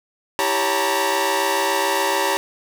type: tone cluster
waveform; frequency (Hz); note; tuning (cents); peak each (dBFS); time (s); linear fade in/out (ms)
sawtooth; 329.7 / 393.9 / 555 / 898 / 965; E4 / G4 / C#5 / A5 / B5; 0 / +8 / +2 / +35 / -40; -27 / -21 / -21 / -19 / -20; 0.39-2.37; 0
effects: none